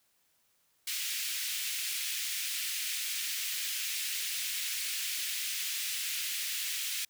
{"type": "high-pass noise", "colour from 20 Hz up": "pink", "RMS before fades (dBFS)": -35, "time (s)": [0.87, 7.05], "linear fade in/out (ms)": 5, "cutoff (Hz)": 2200, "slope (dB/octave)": 24, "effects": ["white hiss -72 dBFS RMS until 7.09 s"]}